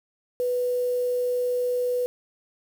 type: tone with quantisation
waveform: sine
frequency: 493.9 Hz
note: B4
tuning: in tune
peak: -22 dBFS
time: 0.4-2.06 s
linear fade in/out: 0 ms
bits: 7
effects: none